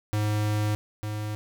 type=tone pair in turn; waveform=square; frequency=105.6 / 106.01 Hz; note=G#2 / G#2; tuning=+29 / +36 cents; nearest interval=unison; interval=7 cents; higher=second; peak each=-24 / -30 dBFS; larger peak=first; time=0.13-0.75 / 1.03-1.35 s; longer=first; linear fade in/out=0 ms; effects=none